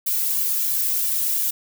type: noise with flanger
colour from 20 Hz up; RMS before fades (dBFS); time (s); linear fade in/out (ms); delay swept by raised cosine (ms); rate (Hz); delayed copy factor
violet; -22; 0.06-1.51; 10; 1.7 to 2.42; 3; +0.95
effects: none